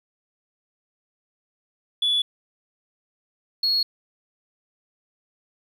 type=tone pair in turn; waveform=sine; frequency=3431 / 4323 Hz; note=A7 / C#8; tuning=-44 / -44 cents; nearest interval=major third; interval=400 cents; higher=second; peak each=-17 dBFS; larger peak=neither; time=2.02-2.22 / 3.63-3.83 s; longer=neither; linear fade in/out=5 ms; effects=tanh soft clip ceiling -16 dBFS + 9-bit